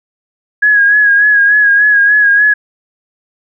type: tone with vibrato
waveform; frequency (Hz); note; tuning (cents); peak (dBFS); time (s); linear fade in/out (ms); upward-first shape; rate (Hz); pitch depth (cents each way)
sine; 1661.2; G#6; 0; -5; 0.62-2.54; 10; sine; 3.4; 42
effects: none